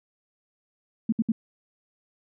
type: tone bursts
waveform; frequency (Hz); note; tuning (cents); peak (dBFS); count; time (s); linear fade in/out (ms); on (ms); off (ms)
sine; 224.1; A3; +32; -19; 3; 1.09-1.32; 5; 34; 64
effects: none